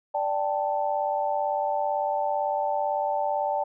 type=chord; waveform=sine; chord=D suspended fourth; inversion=none; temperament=just; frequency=587.3 / 783.1 / 881 Hz; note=D5 / G5 / A5; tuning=0 / -2 / +2 cents; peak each=-28 dBFS; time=0.14-3.64 s; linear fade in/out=10 ms; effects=none